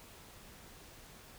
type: silence
effects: pink hiss -55 dBFS RMS until 1.38 s